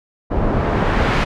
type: noise with low-pass filter sweep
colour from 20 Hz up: pink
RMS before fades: -17 dBFS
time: 0.3-1.25 s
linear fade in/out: 20 ms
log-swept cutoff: 670 to 2800 Hz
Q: 0.81
effects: none